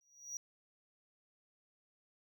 triangle tone with exponential growth, 5780 Hz, F#8, 41 cents flat, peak -36 dBFS, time 0.01-0.37 s, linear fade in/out 1 ms, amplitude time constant 78 ms, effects none

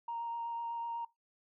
sine tone with vibrato, 932.3 Hz, A#5, in tune, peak -35 dBFS, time 0.08-1.05 s, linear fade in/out 5 ms, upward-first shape sine, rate 8 Hz, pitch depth 11 cents each way, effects noise-tail reverb RT60 0.2 s tail -21 dB re dry + tanh soft clip ceiling -31 dBFS

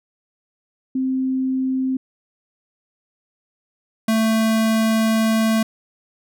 sine / square tone pair in turn, 261.4 / 222 Hz, C4 / A3, -1 / +16 cents, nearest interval minor third, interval 283 cents, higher first, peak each -18 / -16 dBFS, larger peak second, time 0.95-1.97 / 4.08-5.63 s, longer second, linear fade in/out 5 ms, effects none

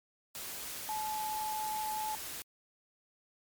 sine tone in noise, 862 Hz, A5, 36 cents flat, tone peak -34 dBFS, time 0.89-2.15 s, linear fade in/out 0 ms, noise white, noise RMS -42 dBFS, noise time 0.35-2.42 s, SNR +5 dB, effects MP3 96 kbps

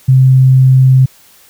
sine tone, 130.81 Hz, C3, in tune, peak -3 dBFS, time 0.08-1.06 s, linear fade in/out 10 ms, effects white hiss -44 dBFS RMS until 1.49 s

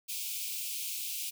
white high-pass noise, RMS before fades -37 dBFS, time 0.08-1.31 s, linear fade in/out 20 ms, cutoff 2300 Hz, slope 96 dB/octave, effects none

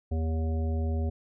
harmonic tone, 80.1 Hz, E2, 49 cents flat, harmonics 1 / 3 / 5 / 7 / 9, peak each -26 / -36 / -40 / -43 / -45 dBFS, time 0.11-1.1 s, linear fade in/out 10 ms, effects none

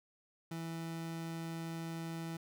30% pulse tone, 164.81 Hz, E3, in tune, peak -37 dBFS, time 0.51-2.37 s, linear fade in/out 5 ms, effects none

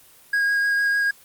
triangle tone with vibrato, 1637 Hz, G#6, 25 cents flat, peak -16 dBFS, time 0.33-1.11 s, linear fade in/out 5 ms, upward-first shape sine, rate 6.6 Hz, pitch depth 10 cents each way, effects white hiss -51 dBFS RMS until 1.24 s + Opus 24 kbps

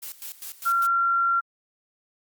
blue noise with tremolo, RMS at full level -36 dBFS, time 0.02-0.87 s, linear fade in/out 10 ms, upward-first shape square, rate 5 Hz, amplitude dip 80%
sine tone, 1373 Hz, F6, 30 cents flat, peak -19 dBFS, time 0.65-1.41 s, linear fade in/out 20 ms
effects Opus 48 kbps

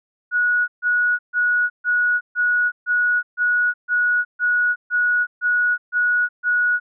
sine tone bursts, 1460 Hz, F#6, 24 cents flat, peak -15 dBFS, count 13, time 0.31-6.8 s, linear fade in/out 50 ms, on 370 ms, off 140 ms, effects none

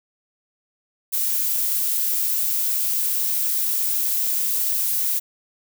violet noise, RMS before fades -22 dBFS, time 1.12-5.2 s, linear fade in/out 20 ms, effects none

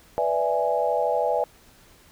sine chord, E dominant seventh, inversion second, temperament equal, 493.9 / 587.3 / 659.3 / 830.6 Hz, B4 / D5 / E5 / G#5, 0 / 0 / 0 / 0 cents, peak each -26 dBFS, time 0.18-1.44 s, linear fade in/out 0 ms, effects pink hiss -54 dBFS RMS until 2.11 s

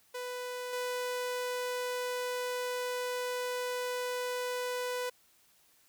sawtooth tone with level steps, 496.3 Hz, B4, 8 cents sharp, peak -33 / -29 dBFS, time 0.14-5.1 s, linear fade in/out 10 ms, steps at 0.73 s, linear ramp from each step 2 ms, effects white hiss -66 dBFS RMS until 5.88 s

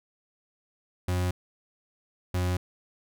40% pulse tone pair in turn, 90 / 90.32 Hz, F#2 / F#2, -47 / -41 cents, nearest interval unison, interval 6 cents, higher second, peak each -24 dBFS, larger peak neither, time 1.08-1.31 / 2.34-2.57 s, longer neither, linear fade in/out 5 ms, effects none

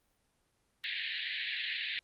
pink band-pass noise, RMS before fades -36 dBFS, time 0.84-1.99 s, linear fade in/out 0 ms, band 1700 to 4200 Hz, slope 96 dB/octave, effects pink hiss -75 dBFS RMS until 2.03 s + Opus 24 kbps

